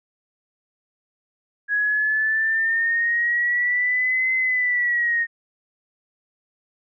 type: linear two-way sweep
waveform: sine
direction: up then down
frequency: 1661.2 to 2054 to 1849 Hz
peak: -18 dBFS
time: 1.68-5.27 s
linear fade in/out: 50 ms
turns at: 4.34 s
effects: none